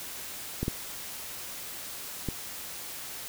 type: clicks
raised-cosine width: 3 ms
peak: -16 / -15 / -17 dBFS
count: 3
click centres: 0.63 / 0.681 / 2.287 s
effects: white hiss -40 dBFS RMS until 3.28 s